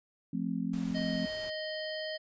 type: chord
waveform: sine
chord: F major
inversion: none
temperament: just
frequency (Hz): 174.61 / 218.3 / 261.9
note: F3 / A3 / C4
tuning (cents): 0 / -13 / +2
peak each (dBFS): -35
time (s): 0.33-1.26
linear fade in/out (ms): 5
type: noise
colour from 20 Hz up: pink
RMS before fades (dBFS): -49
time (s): 0.73-1.5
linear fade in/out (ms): 5
type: harmonic tone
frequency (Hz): 623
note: D#5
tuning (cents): +2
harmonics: 1 / 3 / 5 / 7 / 8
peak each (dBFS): -37 / -42 / -44 / -45 / -46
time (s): 0.94-2.18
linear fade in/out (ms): 20
effects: resampled to 16000 Hz